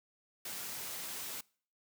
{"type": "noise", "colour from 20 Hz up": "white", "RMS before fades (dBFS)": -42, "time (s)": [0.45, 1.41], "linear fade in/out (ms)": 5, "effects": ["noise-tail reverb RT60 0.5 s tail -25 dB re dry", "high-pass 100 Hz 12 dB/octave"]}